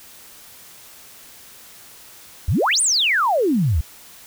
sine exponential two-way sweep, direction up then down, 65.2 to 9670 to 65.2 Hz, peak -15 dBFS, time 2.48-3.81 s, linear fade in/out 5 ms, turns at 2.81 s, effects white hiss -44 dBFS RMS until 4.26 s

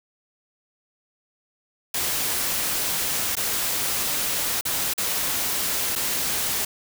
white noise with dropouts, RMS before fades -25 dBFS, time 1.94-6.65 s, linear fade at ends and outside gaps 5 ms, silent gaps 3.354-3.367 / 4.611-4.652 / 4.937-4.978 / 5.954-5.959 s, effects none

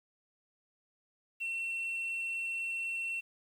sine tone, 2708 Hz, E7, 46 cents sharp, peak -31 dBFS, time 1.4-3.21 s, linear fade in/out 20 ms, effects tanh soft clip ceiling -32 dBFS + 10-bit

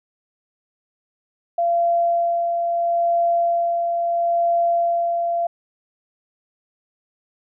sine tone with tremolo, 685 Hz, F5, 34 cents flat, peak -15 dBFS, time 1.58-5.47 s, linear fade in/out 5 ms, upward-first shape sine, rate 0.75 Hz, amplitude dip 35%, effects none

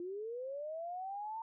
sine linear sweep, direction up, 341.2 to 910 Hz, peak -39 dBFS, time 0-1.42 s, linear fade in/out 2 ms, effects none

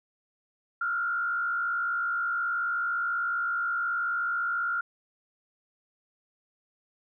sine tone with frequency modulation, 1396.9 Hz, F6, in tune, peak -26 dBFS, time 0.81-4.81 s, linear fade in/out 5 ms, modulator 59.3 Hz, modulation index 0.82, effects none

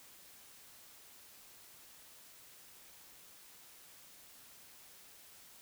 silence, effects white hiss -58 dBFS RMS until 5.61 s

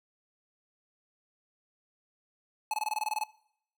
square tone bursts, 859 Hz, A5, 42 cents flat, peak -29 dBFS, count 11, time 2.71-3.237 s, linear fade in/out 2 ms, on 27 ms, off 23 ms, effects noise-tail reverb RT60 0.7 s tail -22 dB re dry

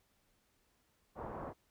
white low-pass noise, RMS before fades -44 dBFS, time 1.15-1.54 s, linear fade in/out 50 ms, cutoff 1000 Hz, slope 24 dB/octave, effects pink hiss -75 dBFS RMS until 1.7 s

